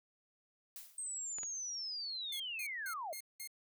blue noise with exponential decay, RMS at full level -46 dBFS, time 0.76-1.14 s, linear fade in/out 1 ms, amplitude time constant 81 ms
sine linear sweep, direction down, 8400 to 587.3 Hz, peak -39 dBFS, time 0.98-3.13 s, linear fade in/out 2 ms
clicks, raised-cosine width 0.3 ms, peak -32 dBFS, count 2, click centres 1.385 / 1.433 s
5% pulse tone bursts, 2133 Hz, C7, 33 cents sharp, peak -33 dBFS, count 5, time 2.32-3.475 s, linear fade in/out 5 ms, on 79 ms, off 190 ms
effects none

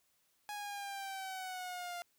sawtooth linear sweep, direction down, 833 to 696 Hz, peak -37 dBFS, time 0.49-2.02 s, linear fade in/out 0 ms, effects white hiss -75 dBFS RMS until 2.18 s

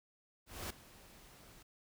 pink noise with ADSR envelope, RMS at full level -41 dBFS, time 0.46-1.63 s, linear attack 240 ms, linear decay 8 ms, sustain -18 dB, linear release 8 ms, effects none

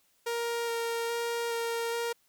sawtooth tone with vibrato, 466.2 Hz, A#4, in tune, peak -26 dBFS, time 0.26-2.13 s, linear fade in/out 10 ms, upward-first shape square, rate 1.2 Hz, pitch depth 9 cents each way, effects white hiss -69 dBFS RMS until 2.28 s

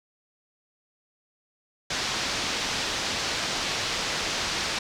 white low-pass noise, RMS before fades -29 dBFS, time 1.9-4.79 s, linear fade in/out 5 ms, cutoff 5700 Hz, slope 24 dB/octave, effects none

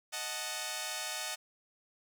5% pulse chord, D# diminished, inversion none, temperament equal, 622.3 / 740 / 880 Hz, D#5 / F#5 / A5, 0 / 0 / 0 cents, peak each -29 dBFS, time 0.12-1.36 s, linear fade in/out 20 ms, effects none

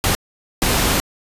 pink noise bursts at uneven times, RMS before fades -17 dBFS, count 2, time 0.04-0.15 / 0.62-1 s, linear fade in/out 0 ms, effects resampled to 32000 Hz

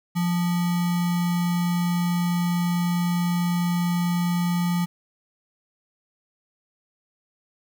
sine tone with sample-and-hold, 174.61 Hz, F3, in tune, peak -20 dBFS, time 0.15-4.86 s, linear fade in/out 20 ms, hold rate 1050 Hz, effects none

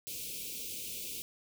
white band-stop noise, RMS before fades -41 dBFS, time 0.07-1.22 s, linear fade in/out 0 ms, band 540 to 2300 Hz, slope 96 dB/octave, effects none

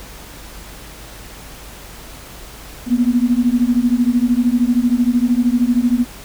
sine beating tone pair, 236.5 / 249.5 Hz, A#3 / B3, +25 / +18 cents, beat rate 13 Hz, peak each -15 dBFS, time 2.86-6.06 s, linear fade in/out 50 ms, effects added 50 Hz sine -39 dBFS peak until 6.24 s + pink hiss -37 dBFS RMS until 6.24 s

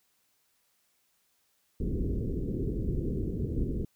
pink low-pass noise, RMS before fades -31 dBFS, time 1.8-3.85 s, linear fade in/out 5 ms, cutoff 430 Hz, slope 48 dB/octave, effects white hiss -72 dBFS RMS until 3.95 s

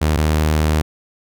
sawtooth tone pair in turn, 77.2 / 77.2 Hz, D#2 / D#2, -13 / -13 cents, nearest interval unison, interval 0 cents, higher neither, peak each -10 dBFS, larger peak neither, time 0.01-0.17 / 0.17-0.82 s, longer second, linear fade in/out 10 ms, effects none

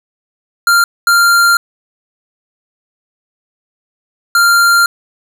square tone bursts at uneven times, 1391 Hz, F6, 7 cents flat, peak -7 dBFS, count 3, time 0.67-0.84 / 1.07-1.57 / 4.35-4.86 s, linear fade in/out 2 ms, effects none

